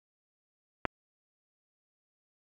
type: clicks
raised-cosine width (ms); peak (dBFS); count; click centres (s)
0.5; -11 / -25; 2; 0.853 / 0.856
effects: MP3 96 kbps